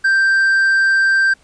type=tone; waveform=triangle; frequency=1571 Hz; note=G6; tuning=3 cents sharp; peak=-9 dBFS; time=0.04-1.34 s; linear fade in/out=10 ms; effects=pink hiss -53 dBFS RMS until 1.43 s + resampled to 22050 Hz